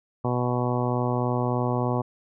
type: harmonic tone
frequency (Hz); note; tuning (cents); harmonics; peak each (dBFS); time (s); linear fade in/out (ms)
123.3; B2; -2; 1 / 2 / 3 / 4 / 5 / 6 / 7 / 8 / 9; -26 / -29 / -31 / -32 / -33 / -34 / -34 / -35 / -36; 0.24-2.02; 10
effects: none